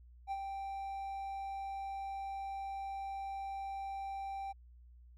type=tone with ADSR envelope; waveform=triangle; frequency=784 Hz; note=G5; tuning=in tune; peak=-32 dBFS; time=0.27-4.53 s; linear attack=45 ms; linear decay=48 ms; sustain=-5 dB; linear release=20 ms; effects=added 60 Hz sine -55 dBFS peak until 5.17 s